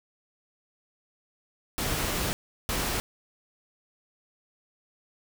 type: noise bursts at uneven times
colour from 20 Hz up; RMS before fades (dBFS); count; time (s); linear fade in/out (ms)
pink; -29; 2; 1.78-2.33 / 2.69-3; 0
effects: none